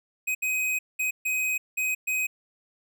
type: tone bursts at uneven times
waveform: square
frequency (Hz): 2517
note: D#7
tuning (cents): +19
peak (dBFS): -25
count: 6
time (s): 0.27-0.35 / 0.42-0.79 / 0.99-1.11 / 1.25-1.58 / 1.77-1.95 / 2.07-2.27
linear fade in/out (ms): 10
effects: none